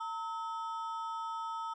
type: ring-modulated tone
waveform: triangle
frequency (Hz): 1100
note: C#6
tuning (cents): -14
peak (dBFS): -31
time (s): 0-1.74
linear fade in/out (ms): 10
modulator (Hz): 190
effects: resampled to 22050 Hz